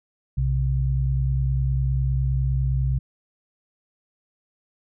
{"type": "tone pair together", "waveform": "sine", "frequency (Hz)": [62.4, 132.22], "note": ["B1", "C3"], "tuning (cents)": [19, 19], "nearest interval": "octave + minor second", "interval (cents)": 1300, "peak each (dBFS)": [-22, -22], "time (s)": [0.37, 2.99], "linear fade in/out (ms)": 10, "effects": []}